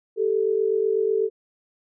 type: tone pair together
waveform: sine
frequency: 392 / 440.1 Hz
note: G4 / A4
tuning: 0 / 0 cents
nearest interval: major second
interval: 200 cents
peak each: -23 / -21 dBFS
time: 0.16-1.3 s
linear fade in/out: 50 ms
effects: none